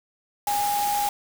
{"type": "tone in noise", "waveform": "sine", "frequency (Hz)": 820, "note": "G#5", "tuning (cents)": -22, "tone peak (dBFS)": -22, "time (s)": [0.47, 1.09], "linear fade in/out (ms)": 2, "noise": "white", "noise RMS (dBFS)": -31, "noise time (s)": [0.47, 1.09], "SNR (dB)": 6, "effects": []}